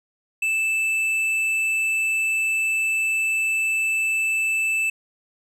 sine tone with tanh clipping, 2637 Hz, E7, in tune, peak -21 dBFS, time 0.42-4.9 s, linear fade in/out 5 ms, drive 8 dB, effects none

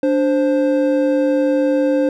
triangle tone pair together, 292.6 / 524.5 Hz, D4 / C5, -6 / +4 cents, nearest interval minor seventh, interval 1010 cents, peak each -14 dBFS, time 0.03-2.09 s, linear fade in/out 2 ms, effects none

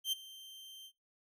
40% pulse tone with ADSR envelope, 3136 Hz, G7, in tune, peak -29 dBFS, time 0.04-0.92 s, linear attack 83 ms, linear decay 15 ms, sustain -20 dB, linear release 63 ms, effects noise-tail reverb RT60 0.2 s tail -20 dB re dry

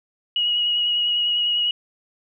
sine tone with vibrato, 2899 Hz, F#7, 36 cents flat, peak -18 dBFS, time 0.36-1.71 s, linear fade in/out 2 ms, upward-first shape sine, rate 10 Hz, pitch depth 17 cents each way, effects none

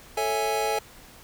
square chord, A major seventh, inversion none, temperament equal, 440 / 554.4 / 659.3 / 830.6 Hz, A4 / C#5 / E5 / G#5, 0 / 0 / 0 / 0 cents, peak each -29 / -34 / -33 / -28 dBFS, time 0.17-0.79 s, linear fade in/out 5 ms, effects pink hiss -49 dBFS RMS until 1.23 s

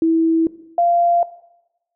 sine tone pair in turn, 326.3 / 691.4 Hz, E4 / F5, -18 / -18 cents, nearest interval octave + minor second, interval 1300 cents, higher second, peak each -12 dBFS, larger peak neither, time 0.02-0.47 / 0.78-1.23 s, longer neither, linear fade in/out 2 ms, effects noise-tail reverb RT60 0.9 s tail -17 dB re dry

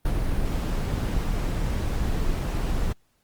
brown noise with ADSR envelope, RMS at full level -22 dBFS, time 0.05-2.93 s, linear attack 4 ms, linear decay 65 ms, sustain -3 dB, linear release 9 ms, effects pink hiss -69 dBFS RMS until 3.23 s + Opus 32 kbps

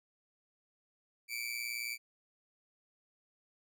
sawtooth tone with amplitude modulation, 2320 Hz, D7, 22 cents flat, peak -30 dBFS, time 1.28-1.98 s, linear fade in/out 50 ms, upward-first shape sine, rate 119 Hz, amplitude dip 80%, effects none

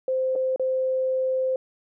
sine tone with dropouts, 520 Hz, C5, 11 cents flat, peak -21 dBFS, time 0.08-1.56 s, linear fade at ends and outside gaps 2 ms, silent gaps 0.354-0.359 / 0.561-0.596 s, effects none

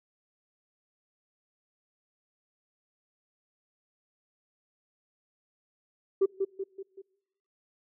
sine tone with echo, 388.2 Hz, G4, 17 cents flat, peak -18 dBFS, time 6.21-6.26 s, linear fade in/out 10 ms, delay 190 ms, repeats 4, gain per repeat -6 dB, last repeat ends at 7.02 s, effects noise-tail reverb RT60 1.0 s tail -25 dB re dry + tanh soft clip ceiling -17 dBFS

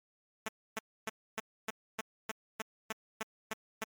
5% pulse tone bursts, 220 Hz, A3, in tune, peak -23 dBFS, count 12, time 0.46-3.84 s, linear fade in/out 5 ms, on 25 ms, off 280 ms, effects MP3 96 kbps

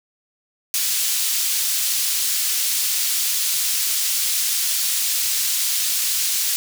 pink high-pass noise, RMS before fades -21 dBFS, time 0.74-6.56 s, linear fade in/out 0 ms, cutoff 4400 Hz, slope 12 dB/octave, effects none

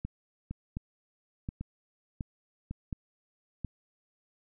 two click trains, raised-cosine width 5 ms, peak -24 / -22 dBFS, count 3 / 6, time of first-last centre 0.51-2.71 / 0.05-3.647 s, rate 0.909 / 1.39 Hz, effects none

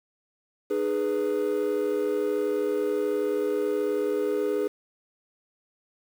triangle chord, G# minor, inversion second, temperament equal with one note detuned, 303.5 / 415.3 / 493.9 Hz, D#4 / G#4 / B4, -43 / 0 / 0 cents, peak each -29 / -23 / -27 dBFS, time 0.7-4.68 s, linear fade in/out 10 ms, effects tanh soft clip ceiling -15 dBFS + 8-bit

